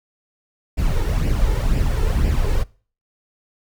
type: noise with flanger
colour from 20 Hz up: brown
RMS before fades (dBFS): -18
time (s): 0.77-2.64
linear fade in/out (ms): 20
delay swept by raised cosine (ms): 0.39 to 2.29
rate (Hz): 2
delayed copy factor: +0.6
effects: noise-tail reverb RT60 0.4 s tail -23 dB re dry